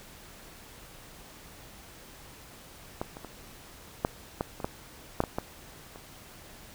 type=clicks; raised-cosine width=1 ms; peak=-17 / -27 / -26 / -10 / -14 / -26 / -15 / -9 / -16 / -15 / -29 dBFS; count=11; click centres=3.015 / 3.169 / 3.247 / 4.049 / 4.409 / 4.602 / 4.645 / 5.204 / 5.238 / 5.385 / 5.959 s; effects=pink hiss -50 dBFS RMS until 6.74 s